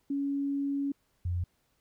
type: tone pair in turn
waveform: sine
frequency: 280 / 88.19 Hz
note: C#4 / F2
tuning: +18 / +17 cents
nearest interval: octave + minor sixth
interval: 2001 cents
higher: first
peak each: -28 dBFS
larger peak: neither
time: 0.1-0.92 / 1.25-1.44 s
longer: first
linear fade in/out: 5 ms
effects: pink hiss -73 dBFS RMS until 1.8 s